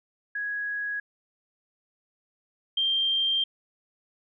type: tone pair in turn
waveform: sine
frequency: 1664 / 3173 Hz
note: G#6 / G7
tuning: +3 / +20 cents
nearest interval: major seventh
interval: 1117 cents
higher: second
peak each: -28 / -22 dBFS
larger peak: second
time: 0.35-1 / 2.77-3.44 s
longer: second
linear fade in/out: 5 ms
effects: none